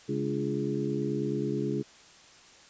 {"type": "harmonic tone with a mistuned harmonic", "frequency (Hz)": 69.3, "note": "C#2", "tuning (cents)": 0, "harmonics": [2, 3, 4, 5, 6], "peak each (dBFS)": [-34, -34, -34, -34, -34], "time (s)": [0.08, 1.83], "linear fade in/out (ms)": 20, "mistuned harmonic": 4, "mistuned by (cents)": 64, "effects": ["white hiss -54 dBFS RMS until 2.69 s", "resampled to 16000 Hz"]}